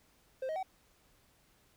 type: tone with pitch steps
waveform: triangle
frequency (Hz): 523.3 / 629.5 / 757.4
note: C5 / D#5 / F#5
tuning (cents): 0 / +20 / +40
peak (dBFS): -32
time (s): 0.42-0.63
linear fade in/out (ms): 5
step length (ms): 70
effects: pink hiss -68 dBFS RMS until 1.76 s